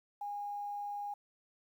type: tone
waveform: sine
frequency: 818 Hz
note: G#5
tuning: 26 cents flat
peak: -37 dBFS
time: 0.21-1.14 s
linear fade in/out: 5 ms
effects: 11-bit